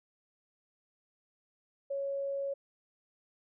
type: tone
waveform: sine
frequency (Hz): 554.4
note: C#5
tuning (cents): 0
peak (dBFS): -32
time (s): 1.9-2.54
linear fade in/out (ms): 10
effects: none